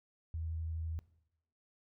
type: tone with vibrato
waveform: sine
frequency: 81 Hz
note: E2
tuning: 30 cents flat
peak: -36 dBFS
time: 0.34-0.99 s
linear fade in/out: 0 ms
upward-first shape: sine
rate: 12 Hz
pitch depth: 12 cents each way
effects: noise-tail reverb RT60 0.8 s tail -19 dB re dry